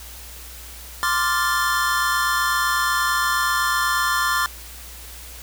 square chord, D minor seventh, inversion third, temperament equal, 1046.5 / 1174.7 / 1396.9 / 1760 Hz, C6 / D6 / F6 / A6, 0 / 0 / 0 / 0 cents, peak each -25 dBFS, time 1.03-4.46 s, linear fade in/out 0 ms, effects added 60 Hz sine -40 dBFS peak until 5.42 s + white hiss -40 dBFS RMS until 5.42 s

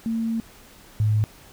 sine tone pair in turn, 226.6 / 106.94 Hz, A#3 / A2, -49 / -49 cents, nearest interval octave + minor second, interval 1300 cents, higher first, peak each -22 / -17 dBFS, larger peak second, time 0.06-0.4 / 1-1.24 s, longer first, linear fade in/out 0 ms, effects pink hiss -49 dBFS RMS until 1.52 s

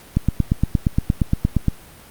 click train, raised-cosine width 5 ms, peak -3 dBFS, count 14, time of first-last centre 0.17-1.683 s, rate 8.59 Hz, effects pink hiss -44 dBFS RMS until 2.1 s + Opus 48 kbps

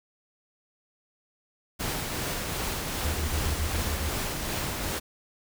pink noise with tremolo, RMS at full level -30 dBFS, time 1.79-5 s, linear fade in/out 20 ms, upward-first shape triangle, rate 2.6 Hz, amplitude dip 30%
sine tone bursts, 76.1 Hz, D#2, 38 cents flat, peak -26 dBFS, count 8, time 3.04-4.099 s, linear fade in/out 10 ms, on 100 ms, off 37 ms
effects none

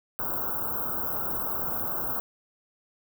white band-stop noise, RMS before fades -30 dBFS, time 0.19-2.2 s, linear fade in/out 0 ms, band 1500 to 14000 Hz, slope 96 dB/octave, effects none

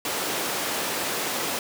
pink high-pass noise, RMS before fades -28 dBFS, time 0.05-1.59 s, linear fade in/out 2 ms, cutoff 310 Hz, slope 12 dB/octave, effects none

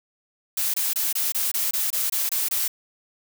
blue noise bursts, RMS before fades -24 dBFS, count 11, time 0.57-2.68 s, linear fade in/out 5 ms, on 170 ms, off 24 ms, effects none

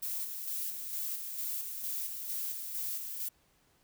violet noise with tremolo, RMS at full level -36 dBFS, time 0.02-3.29 s, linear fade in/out 10 ms, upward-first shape square, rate 2.2 Hz, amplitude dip 40%, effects pink hiss -69 dBFS RMS until 3.83 s

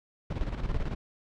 brown noise with tremolo, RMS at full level -29 dBFS, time 0.3-0.95 s, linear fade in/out 5 ms, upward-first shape square, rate 18 Hz, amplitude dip 60%, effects low-pass 4000 Hz 12 dB/octave

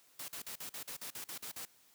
white noise bursts, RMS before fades -44 dBFS, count 11, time 0.19-1.653 s, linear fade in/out 5 ms, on 93 ms, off 44 ms, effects white hiss -66 dBFS RMS until 1.94 s + high-pass 100 Hz 12 dB/octave

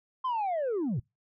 sine linear sweep, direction down, 1059 to 96.6 Hz, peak -25 dBFS, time 0.24-1 s, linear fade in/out 10 ms, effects noise-tail reverb RT60 0.2 s tail -25 dB re dry + tanh soft clip ceiling -26 dBFS

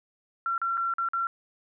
sine tone with dropouts, 1362 Hz, F6, 44 cents flat, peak -25 dBFS, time 0.46-1.27 s, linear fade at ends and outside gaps 1 ms, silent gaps 0.579-0.616 / 0.772-0.777 / 0.938-0.983 / 1.087-1.134 s, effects none

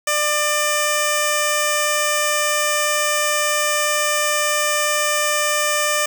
5% pulse tone with notch filter, 597 Hz, D5, 28 cents sharp, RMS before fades -19 dBFS, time 0.07-6.06 s, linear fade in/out 5 ms, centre 4100 Hz, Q 0.97, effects none

